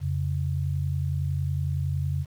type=tone pair together; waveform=sine; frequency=87.36 / 138.2 Hz; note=F2 / C#3; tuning=+1 / -5 cents; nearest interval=minor sixth; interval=794 cents; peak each=-27 dBFS; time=0-2.26 s; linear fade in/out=50 ms; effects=9-bit